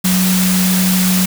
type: tone in noise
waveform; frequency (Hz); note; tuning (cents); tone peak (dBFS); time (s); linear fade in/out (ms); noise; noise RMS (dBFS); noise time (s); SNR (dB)
sine; 185; F#3; 0; -12; 0.04-1.26; 10; white; -18; 0.04-1.26; +3
effects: none